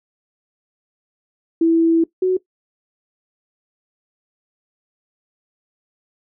sine tone pair in turn, 329.8 / 370.6 Hz, E4 / F#4, +1 / +3 cents, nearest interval major second, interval 202 cents, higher second, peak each -11 / -13 dBFS, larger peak first, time 1.61-2.04 / 2.22-2.37 s, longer first, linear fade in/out 5 ms, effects noise-tail reverb RT60 0.1 s tail -18 dB re dry

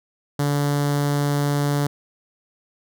sawtooth tone with notch filter, 144.1 Hz, D3, 33 cents flat, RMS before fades -21 dBFS, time 0.39-1.87 s, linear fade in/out 5 ms, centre 2500 Hz, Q 1.7, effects none

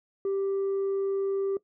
sine tone with tanh clipping, 391.8 Hz, G4, 1 cent flat, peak -26 dBFS, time 0.25-1.57 s, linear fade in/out 2 ms, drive 1 dB, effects noise-tail reverb RT60 0.1 s tail -18 dB re dry

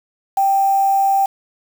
sine tone with quantisation, 784 Hz, G5, in tune, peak -12 dBFS, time 0.37-1.26 s, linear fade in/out 5 ms, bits 5, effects none

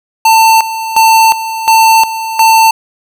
square tone with tremolo, 894 Hz, A5, 27 cents sharp, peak -4 dBFS, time 0.25-2.71 s, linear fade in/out 5 ms, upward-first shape square, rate 1.4 Hz, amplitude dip 75%, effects none

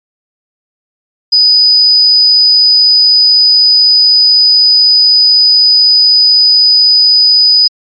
sine tone, 4978 Hz, D#8, in tune, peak -3 dBFS, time 1.32-7.68 s, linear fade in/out 10 ms, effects MP3 32 kbps

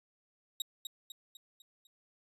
sawtooth tone with echo, 3791 Hz, A#7, 28 cents sharp, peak -29 dBFS, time 0.6-0.62 s, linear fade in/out 2 ms, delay 250 ms, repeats 5, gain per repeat -6 dB, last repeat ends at 1.87 s, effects resampled to 32000 Hz

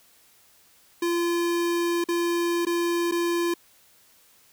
square tone with dropouts, 343.3 Hz, F4, 30 cents flat, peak -23 dBFS, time 1.02-3.54 s, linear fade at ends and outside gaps 5 ms, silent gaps 2.041-2.086 / 2.652-2.667 / 3.113-3.12 s, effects white hiss -58 dBFS RMS until 4.52 s

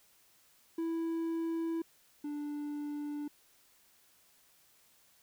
triangle tone pair in turn, 329.6 / 293.6 Hz, E4 / D4, 0 / 0 cents, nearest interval major second, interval 200 cents, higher first, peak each -30 / -34 dBFS, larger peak first, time 0.78-1.82 / 2.24-3.28 s, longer neither, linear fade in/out 5 ms, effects white hiss -66 dBFS RMS until 5.22 s

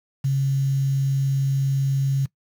sine tone with quantisation, 136.3 Hz, C#3, 29 cents flat, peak -18 dBFS, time 0.24-2.26 s, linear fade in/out 10 ms, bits 7, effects noise-tail reverb RT60 0.1 s tail -20 dB re dry

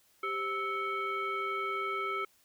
sine tone with frequency modulation, 1310 Hz, E6, 11 cents flat, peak -31 dBFS, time 0.23-2.25 s, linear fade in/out 5 ms, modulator 917 Hz, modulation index 1, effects white hiss -67 dBFS RMS until 2.44 s

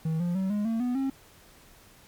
triangle tone with pitch steps, 160 / 174.48 / 190.27 / 207.5 / 226.3 / 246.8 / 269.1 Hz, D#3 / F3 / F#3 / G#3 / A3 / B3 / C4, +49 / -1 / +49 / -1 / +49 / -1 / +49 cents, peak -23 dBFS, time 0.05-1.1 s, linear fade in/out 5 ms, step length 150 ms, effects pink hiss -55 dBFS RMS until 2.07 s + MP3 96 kbps

